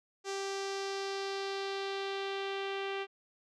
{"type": "tone with low-pass filter sweep", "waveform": "sawtooth", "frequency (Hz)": 392, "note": "G4", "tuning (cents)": 0, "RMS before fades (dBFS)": -37, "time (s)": [0.24, 3.07], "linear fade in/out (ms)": 50, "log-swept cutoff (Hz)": [6400, 2900], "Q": 2.2, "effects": []}